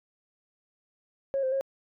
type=tone with pitch steps; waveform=sine; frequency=546 / 522 / 541 Hz; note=C#5 / C5 / C#5; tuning=-26 / -4 / -42 cents; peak=-24 dBFS; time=1.34-1.61 s; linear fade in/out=0 ms; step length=90 ms; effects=tanh soft clip ceiling -20 dBFS